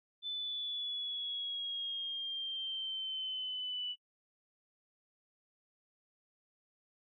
sine exponential sweep, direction down, 3520 to 2960 Hz, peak -36 dBFS, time 0.22-3.96 s, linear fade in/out 50 ms, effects noise-tail reverb RT60 0.1 s tail -26 dB re dry

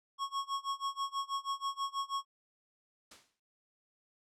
square tone with tremolo, 1100 Hz, C#6, 14 cents flat, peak -32 dBFS, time 0.18-2.25 s, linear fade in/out 50 ms, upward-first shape sine, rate 6.2 Hz, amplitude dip 95%
white noise with exponential decay, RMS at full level -48 dBFS, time 3.11-3.4 s, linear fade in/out 5 ms, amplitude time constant 61 ms
effects low-pass 7000 Hz 12 dB/octave

